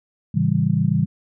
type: chord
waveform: sine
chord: A dominant seventh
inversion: none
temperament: just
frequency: 110 / 137.5 / 165 / 198 Hz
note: A2 / C#3 / E3 / G3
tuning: 0 / -14 / +2 / +18 cents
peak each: -24 / -21 / -20 / -22 dBFS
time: 0.34-1.06 s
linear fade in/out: 10 ms
effects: none